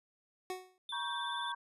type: tone with exponential decay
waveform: 25% pulse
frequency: 370 Hz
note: F#4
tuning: in tune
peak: -31 dBFS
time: 0.5-0.78 s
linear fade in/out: 1 ms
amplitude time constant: 60 ms
type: tone with vibrato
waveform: triangle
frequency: 3507 Hz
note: A7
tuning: 6 cents flat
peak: -39 dBFS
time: 0.89-1.52 s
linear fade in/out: 2 ms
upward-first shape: sine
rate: 19 Hz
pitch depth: 36 cents each way
type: chord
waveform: sine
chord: G diminished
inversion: first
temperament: equal with one note detuned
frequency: 951.9 / 1108.7 / 1568 Hz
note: Bb5 / Db6 / G6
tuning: +36 / 0 / 0 cents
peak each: -39 / -42 / -42 dBFS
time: 0.92-1.55 s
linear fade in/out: 10 ms
effects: resampled to 32000 Hz